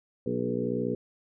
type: harmonic tone with a mistuned harmonic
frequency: 60.8 Hz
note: B1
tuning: 26 cents flat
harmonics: 2 / 3 / 4 / 5 / 6 / 7 / 8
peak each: -37 / -35 / -32 / -37 / -37 / -33 / -34 dBFS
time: 0.26-0.95 s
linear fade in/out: 5 ms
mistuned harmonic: 6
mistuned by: +31 cents
effects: none